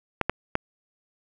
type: clicks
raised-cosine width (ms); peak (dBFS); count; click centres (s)
0.5; -7; 3; 0.213 / 0.296 / 0.554
effects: none